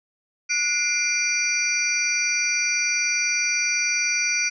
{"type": "tone cluster", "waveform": "sine", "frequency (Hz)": [1461, 2088, 2382, 4632, 5830], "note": ["F#6", "C7", "D7", "D8", "F#8"], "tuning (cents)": [-22, -4, 24, -25, -26], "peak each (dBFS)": [-31, -31, -23, -30, -25], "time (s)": [0.49, 4.5], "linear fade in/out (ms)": 20, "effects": []}